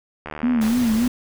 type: click train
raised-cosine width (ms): 0.5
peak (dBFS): -16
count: 33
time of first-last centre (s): 0.26-0.679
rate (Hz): 76.4
type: tone with vibrato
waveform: sine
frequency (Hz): 233.1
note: A#3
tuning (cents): 0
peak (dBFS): -16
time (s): 0.43-1.08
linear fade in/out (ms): 5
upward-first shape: sine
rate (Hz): 3.5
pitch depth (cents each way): 120
type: noise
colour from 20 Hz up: pink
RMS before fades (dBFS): -31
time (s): 0.61-1.08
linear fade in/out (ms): 5
effects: none